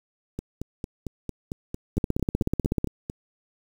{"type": "two click trains", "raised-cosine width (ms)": 3, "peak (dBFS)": [-18, -10], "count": [13, 15], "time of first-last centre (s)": [[0.39, 3.099], [1.98, 2.844]], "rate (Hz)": [4.43, 16.2], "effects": ["7-bit"]}